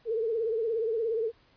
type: tone with vibrato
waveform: sine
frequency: 451 Hz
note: A4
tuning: 43 cents sharp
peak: -26 dBFS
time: 0.05-1.32 s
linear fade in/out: 50 ms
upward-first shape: triangle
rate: 17 Hz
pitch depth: 100 cents each way
effects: pink hiss -63 dBFS RMS until 1.56 s + resampled to 11025 Hz